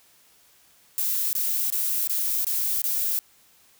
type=noise bursts; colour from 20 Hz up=violet; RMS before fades=-25 dBFS; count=6; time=0.98-3.19 s; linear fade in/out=0 ms; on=350 ms; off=22 ms; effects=white hiss -58 dBFS RMS until 3.79 s